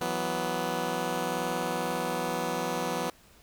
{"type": "chord", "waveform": "10% pulse", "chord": "E suspended second", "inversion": "none", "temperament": "just", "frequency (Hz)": [164.81, 185.42, 247.2], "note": ["E3", "F#3", "B3"], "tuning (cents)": [0, 4, 2], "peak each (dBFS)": [-27, -26, -25], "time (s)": [0.01, 3.1], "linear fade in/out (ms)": 2, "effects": ["pink hiss -58 dBFS RMS until 3.42 s"]}